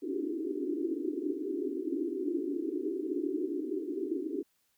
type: band-pass noise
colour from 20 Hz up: white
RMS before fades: -34 dBFS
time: 0.02-4.43 s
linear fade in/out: 10 ms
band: 270 to 400 Hz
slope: 96 dB/octave
effects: white hiss -74 dBFS RMS until 4.77 s